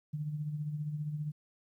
sine tone with tremolo, 150.1 Hz, D3, 38 cents sharp, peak -31 dBFS, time 0.13-1.32 s, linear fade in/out 10 ms, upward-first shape triangle, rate 15 Hz, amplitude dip 60%, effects 12-bit

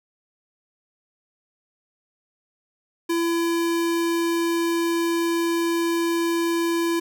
square tone, 336.8 Hz, E4, 37 cents sharp, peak -21 dBFS, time 3.09-7 s, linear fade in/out 10 ms, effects none

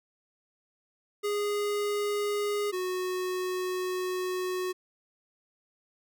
square tone pair in turn, 412.3 / 367.3 Hz, G#4 / F#4, -13 / -13 cents, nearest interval major second, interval 200 cents, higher first, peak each -28 / -30 dBFS, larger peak first, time 1.23-2.72 / 2.72-4.73 s, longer second, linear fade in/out 20 ms, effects none

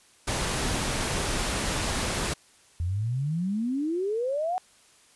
pink noise, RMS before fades -28 dBFS, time 0.27-2.34 s, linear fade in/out 10 ms
sine exponential sweep, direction up, 82.1 to 757 Hz, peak -25 dBFS, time 2.8-4.58 s, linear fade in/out 0 ms
effects white hiss -58 dBFS RMS until 5.15 s + resampled to 24000 Hz

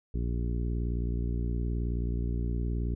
harmonic tone, 59 Hz, A#1, 22 cents sharp, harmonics 1 / 2 / 3 / 4 / 5 / 6 / 7, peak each -29 / -35 / -39 / -41 / -43 / -45 / -46 dBFS, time 0.14-2.95 s, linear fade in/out 5 ms, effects none

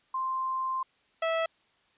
sine / sawtooth tone pair in turn, 1046.5 / 653.9 Hz, C6 / E5, 0 / -14 cents, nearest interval minor sixth, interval 814 cents, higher first, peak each -28 / -22 dBFS, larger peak second, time 0.14-0.83 / 1.22-1.46 s, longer first, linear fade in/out 5 ms, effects white hiss -67 dBFS RMS until 1.97 s + resampled to 8000 Hz

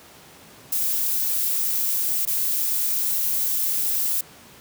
violet noise with dropouts, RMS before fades -23 dBFS, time 0.72-4.21 s, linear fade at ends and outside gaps 5 ms, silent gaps 2.254-2.272 s, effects pink hiss -47 dBFS RMS until 4.6 s + high-pass 100 Hz 12 dB/octave

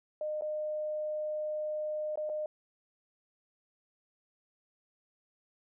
sine tone with dropouts, 610 Hz, D#5, 34 cents flat, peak -32 dBFS, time 0.21-2.46 s, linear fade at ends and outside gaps 2 ms, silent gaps 0.411-0.42 / 2.157-2.174 / 2.293-2.297 s, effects none

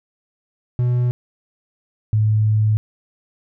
triangle / sine tone pair in turn, 122.9 / 107.64 Hz, B2 / A2, -8 / -38 cents, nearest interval major second, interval 230 cents, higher first, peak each -13 dBFS, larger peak neither, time 0.79-1.11 / 2.13-2.77 s, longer second, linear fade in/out 0 ms, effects none

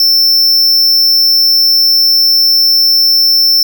square tone, 5360 Hz, E8, 28 cents sharp, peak -6 dBFS, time 0-3.63 s, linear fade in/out 2 ms, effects none

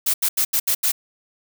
blue noise bursts at uneven times, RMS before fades -19 dBFS, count 6, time 0.06-0.14 / 0.22-0.29 / 0.37-0.45 / 0.53-0.6 / 0.67-0.75 / 0.83-0.92 s, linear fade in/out 10 ms, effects none

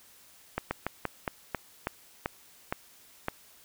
slowing click train, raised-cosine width 0.5 ms, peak -14 dBFS, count 10, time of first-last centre 0.58-3.284 s, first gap 130 ms, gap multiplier 1.2, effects white hiss -57 dBFS RMS until 3.64 s

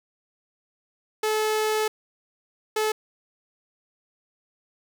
sawtooth tone bursts at uneven times, 431.7 Hz, A4, 33 cents flat, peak -18 dBFS, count 2, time 1.23-1.88 / 2.76-2.92 s, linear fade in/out 5 ms, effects none

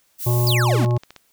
violet noise, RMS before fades -28 dBFS, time 0.18-0.57 s, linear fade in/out 50 ms
harmonic tone, 120.7 Hz, B2, 39 cents flat, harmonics 1 / 3 / 5 / 7 / 9, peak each -16 / -26 / -30 / -33 / -35 dBFS, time 0.26-0.98 s, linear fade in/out 10 ms
square exponential sweep, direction down, 5160 to 196 Hz, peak -21 dBFS, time 0.47-0.85 s, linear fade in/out 0 ms
clicks, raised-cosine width 0.2 ms, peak -22 dBFS, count 9, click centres 0.711 / 0.745 / 0.78 / 0.86 / 0.909 / 0.966 / 1.035 / 1.106 / 1.163 s
effects white hiss -62 dBFS RMS until 1.32 s

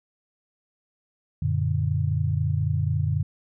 sine chord, Gb augmented, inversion none, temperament equal, 92.5 / 116.54 / 146.83 Hz, Gb2 / Bb2 / D3, 0 / 0 / 0 cents, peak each -25 / -27 / -25 dBFS, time 1.42-3.23 s, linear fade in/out 5 ms, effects none

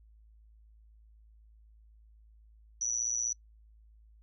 sine tone with amplitude modulation, 5920 Hz, F#8, in tune, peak -25 dBFS, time 2.81-3.33 s, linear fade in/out 5 ms, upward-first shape sine, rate 116 Hz, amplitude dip 100%, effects noise-tail reverb RT60 0.1 s tail -26 dB re dry + added 54 Hz sine -56 dBFS peak until 4.22 s

